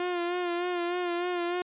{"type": "tone with vibrato", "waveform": "sawtooth", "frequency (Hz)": 352, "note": "F4", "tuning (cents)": 14, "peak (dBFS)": -24, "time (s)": [0, 1.62], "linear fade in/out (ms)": 2, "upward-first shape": "sine", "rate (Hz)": 3.3, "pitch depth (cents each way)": 37, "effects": ["resampled to 8000 Hz"]}